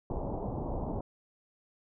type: low-pass noise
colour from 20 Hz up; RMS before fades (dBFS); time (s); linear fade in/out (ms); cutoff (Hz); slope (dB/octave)
pink; -35; 0.1-1.01; 2; 940; 48
effects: none